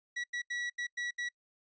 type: tone bursts at uneven times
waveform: 40% pulse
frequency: 1935 Hz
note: B6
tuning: 36 cents flat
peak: -33 dBFS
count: 6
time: 0.16-0.24 / 0.33-0.42 / 0.5-0.7 / 0.78-0.87 / 0.97-1.11 / 1.18-1.29 s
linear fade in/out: 10 ms
effects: noise-tail reverb RT60 0.1 s tail -26 dB re dry + resampled to 16000 Hz